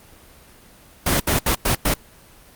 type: noise bursts at uneven times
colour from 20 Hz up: pink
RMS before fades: -18 dBFS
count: 5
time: 1.06-1.2 / 1.27-1.39 / 1.46-1.55 / 1.65-1.75 / 1.85-1.94 s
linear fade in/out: 5 ms
effects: pink hiss -48 dBFS RMS until 2.55 s + Opus 24 kbps